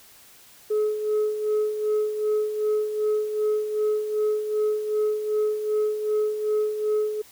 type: tone with tremolo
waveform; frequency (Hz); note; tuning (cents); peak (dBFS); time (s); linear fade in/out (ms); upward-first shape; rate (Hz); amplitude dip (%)
sine; 425.9; G#4; +44; -17; 0.7-7.22; 10; sine; 2.6; 65
effects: tanh soft clip ceiling -18 dBFS + white hiss -51 dBFS RMS until 7.31 s